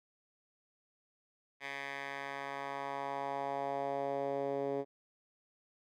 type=tone with band-pass filter sweep; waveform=10% pulse; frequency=139.1 Hz; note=C#3; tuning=6 cents sharp; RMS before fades=-38 dBFS; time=1.6-4.85 s; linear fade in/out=50 ms; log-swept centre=2100 to 420 Hz; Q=1.9; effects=none